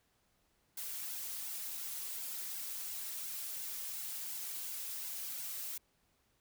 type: noise with flanger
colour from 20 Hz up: blue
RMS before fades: -42 dBFS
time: 0.77-5.78 s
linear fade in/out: 5 ms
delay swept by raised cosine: 1.6 to 4.1 ms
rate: 2.8 Hz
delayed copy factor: -0.75
effects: pink hiss -75 dBFS RMS until 6.4 s